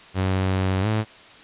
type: tone with pitch glide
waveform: sawtooth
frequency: 94.4 to 108.44 Hz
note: F#2 to A2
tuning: +35 to -25 cents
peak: -16 dBFS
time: 0.14-1.05 s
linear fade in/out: 50 ms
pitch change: +240 cents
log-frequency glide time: 0.81-0.87 s
effects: white hiss -46 dBFS RMS until 1.43 s + resampled to 8000 Hz